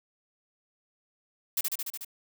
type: noise with echo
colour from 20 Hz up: blue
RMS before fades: -27 dBFS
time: 1.57-1.61 s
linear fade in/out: 5 ms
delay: 73 ms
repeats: 6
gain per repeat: -2 dB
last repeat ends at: 2.048 s
effects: none